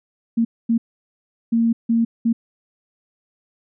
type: tone bursts at uneven times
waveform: sine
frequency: 230.1 Hz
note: A#3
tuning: 22 cents flat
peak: -14 dBFS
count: 5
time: 0.37-0.45 / 0.69-0.78 / 1.52-1.73 / 1.89-2.05 / 2.25-2.33 s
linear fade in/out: 10 ms
effects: none